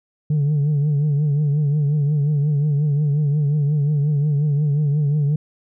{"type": "tone with vibrato", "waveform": "sine", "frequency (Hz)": 146.83, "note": "D3", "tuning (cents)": 0, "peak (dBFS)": -13, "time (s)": [0.3, 5.36], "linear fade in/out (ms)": 5, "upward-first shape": "triangle", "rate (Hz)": 5.6, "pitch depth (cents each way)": 88, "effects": ["tanh soft clip ceiling -14 dBFS"]}